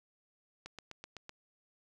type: click train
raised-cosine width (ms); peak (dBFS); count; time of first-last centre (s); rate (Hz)
0.2; -28; 6; 0.66-1.294; 7.89
effects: none